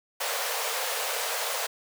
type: high-pass noise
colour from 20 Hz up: pink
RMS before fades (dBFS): -30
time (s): 0.2-1.67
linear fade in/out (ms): 10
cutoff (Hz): 440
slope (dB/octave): 96
effects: none